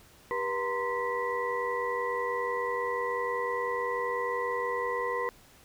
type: tone cluster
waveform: sine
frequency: 393.6 / 483.8 / 929 / 1035 / 1956 Hz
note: G4 / B4 / A#5 / C6 / B6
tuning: +7 / -36 / -6 / -19 / -17 cents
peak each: -39 / -32 / -39 / -33 / -36 dBFS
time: 0.31-5.29 s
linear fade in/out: 0 ms
effects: pink hiss -57 dBFS RMS until 5.64 s